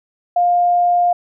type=tone; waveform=sine; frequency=705 Hz; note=F5; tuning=16 cents sharp; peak=-11 dBFS; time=0.36-1.13 s; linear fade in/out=5 ms; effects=none